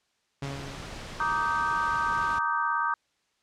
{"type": "tone with exponential decay", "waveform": "sawtooth", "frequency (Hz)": 138.59, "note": "C#3", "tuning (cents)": 0, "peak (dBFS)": -27, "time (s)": [0.42, 1.44], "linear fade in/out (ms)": 5, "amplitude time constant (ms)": 220}
{"type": "noise", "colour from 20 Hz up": "pink", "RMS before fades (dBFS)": -40, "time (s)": [0.43, 2.39], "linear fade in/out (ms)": 5}
{"type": "chord", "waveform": "sine", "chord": "Eb major seventh", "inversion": "second", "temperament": "just", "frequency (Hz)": [933.4, 1166.7, 1244.5, 1555.6], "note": ["Bb5", "D6", "Eb6", "G6"], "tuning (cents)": [2, -12, 0, -14], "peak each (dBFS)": -30, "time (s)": [1.2, 2.94], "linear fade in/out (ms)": 2}
{"effects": ["white hiss -72 dBFS RMS until 3.42 s", "low-pass 6000 Hz 12 dB/octave"]}